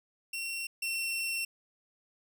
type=tone pair in turn; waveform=sawtooth; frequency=2727 / 2712 Hz; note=F7 / E7; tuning=-42 / +49 cents; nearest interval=unison; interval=9 cents; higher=first; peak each=-31 / -28 dBFS; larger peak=second; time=0.33-0.67 / 0.82-1.45 s; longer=second; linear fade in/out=5 ms; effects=none